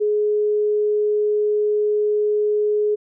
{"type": "tone", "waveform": "sine", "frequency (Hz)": 420, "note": "G#4", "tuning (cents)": 19, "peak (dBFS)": -16, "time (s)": [0, 2.96], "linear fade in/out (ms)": 20, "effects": []}